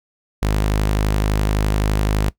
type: tone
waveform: sawtooth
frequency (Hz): 51.8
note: G#1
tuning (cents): -4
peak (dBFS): -12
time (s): 0.42-2.3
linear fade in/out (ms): 10
effects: noise-tail reverb RT60 0.1 s tail -20 dB re dry

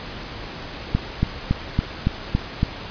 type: click train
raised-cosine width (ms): 5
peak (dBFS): -5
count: 7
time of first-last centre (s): 0.95-2.631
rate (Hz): 3.57
effects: pink hiss -34 dBFS RMS until 2.9 s + resampled to 11025 Hz

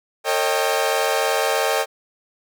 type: tone cluster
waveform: sawtooth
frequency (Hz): 451.9 / 546 / 623 / 787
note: A4 / C#5 / D#5 / G5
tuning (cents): +46 / -26 / +2 / +7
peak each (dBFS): -20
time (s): 0.24-1.86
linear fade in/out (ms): 50
effects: none

